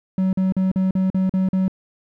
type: tone bursts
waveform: triangle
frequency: 188.3 Hz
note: F#3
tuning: 31 cents sharp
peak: -14 dBFS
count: 8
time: 0.18-1.681 s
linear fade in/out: 2 ms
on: 150 ms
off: 43 ms
effects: none